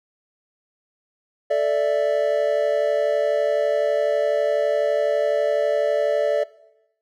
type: chord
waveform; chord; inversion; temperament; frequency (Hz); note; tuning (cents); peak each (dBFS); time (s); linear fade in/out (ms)
triangle; A suspended fourth; none; equal; 440 / 587.3 / 659.3; A4 / D5 / E5; 0 / 0 / 0; -23 / -17 / -22; 1.5-6.44; 10
effects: noise-tail reverb RT60 0.9 s tail -20 dB re dry